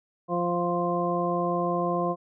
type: harmonic tone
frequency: 174.6 Hz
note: F3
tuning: in tune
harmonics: 1 / 2 / 3 / 4 / 6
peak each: -30 / -30 / -30 / -30 / -30 dBFS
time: 0.28-2.16 s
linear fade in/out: 50 ms
effects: none